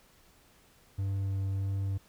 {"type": "tone with vibrato", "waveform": "triangle", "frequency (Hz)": 97.4, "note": "G2", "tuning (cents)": -11, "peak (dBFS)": -27, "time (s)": [0.98, 1.98], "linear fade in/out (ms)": 10, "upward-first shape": "sine", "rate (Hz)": 1.6, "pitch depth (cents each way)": 8, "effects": ["pink hiss -62 dBFS RMS until 2.08 s"]}